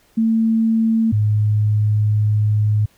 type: tone pair in turn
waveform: sine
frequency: 224.3 / 105.86 Hz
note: A3 / G#2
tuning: +34 / +34 cents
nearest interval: octave + minor second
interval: 1300 cents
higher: first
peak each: -13 dBFS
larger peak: neither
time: 0.17-1.12 / 1.12-2.86 s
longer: second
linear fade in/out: 10 ms
effects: pink hiss -56 dBFS RMS until 2.97 s